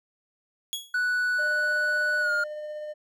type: tone with exponential decay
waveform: sawtooth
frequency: 3341 Hz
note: G#7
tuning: 10 cents sharp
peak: -23 dBFS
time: 0.73-0.96 s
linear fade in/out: 0 ms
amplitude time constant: 50 ms
type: tone with pitch glide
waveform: triangle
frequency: 1480 to 1418.9 Hz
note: F#6 to F6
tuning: 0 to +27 cents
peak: -21 dBFS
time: 0.94-2.44 s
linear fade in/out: 5 ms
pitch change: -73 cents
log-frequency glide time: 2.2-2.32 s
type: tone with tremolo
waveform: triangle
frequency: 604 Hz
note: D5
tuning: 48 cents sharp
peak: -30 dBFS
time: 1.38-2.94 s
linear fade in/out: 20 ms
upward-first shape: triangle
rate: 16 Hz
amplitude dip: 25%
effects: none